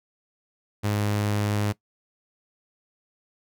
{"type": "tone", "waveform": "sawtooth", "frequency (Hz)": 103.83, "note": "G#2", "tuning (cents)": 0, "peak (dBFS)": -19, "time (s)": [0.83, 1.73], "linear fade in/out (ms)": 20, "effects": ["noise-tail reverb RT60 0.1 s tail -19 dB re dry"]}